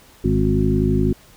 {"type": "harmonic tone with a mistuned harmonic", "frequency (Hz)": 51.7, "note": "G#1", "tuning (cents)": -7, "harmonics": [1, 2, 3, 4, 5, 7], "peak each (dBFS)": [-22, -22, -22, -22, -22, -22], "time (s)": [0.24, 1.13], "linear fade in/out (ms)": 5, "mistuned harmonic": 5, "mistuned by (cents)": 34, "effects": ["pink hiss -49 dBFS RMS until 1.36 s"]}